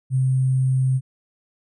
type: tone with sample-and-hold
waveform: sine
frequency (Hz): 130.81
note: C3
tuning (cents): 0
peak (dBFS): -16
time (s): 0.1-1.01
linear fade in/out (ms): 50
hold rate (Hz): 8820
effects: resampled to 24000 Hz